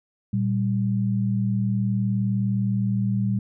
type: tone pair together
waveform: sine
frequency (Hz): 116.54 / 196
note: A#2 / G3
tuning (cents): 0 / 0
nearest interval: major sixth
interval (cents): 900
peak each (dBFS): -23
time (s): 0.33-3.39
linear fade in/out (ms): 5
effects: none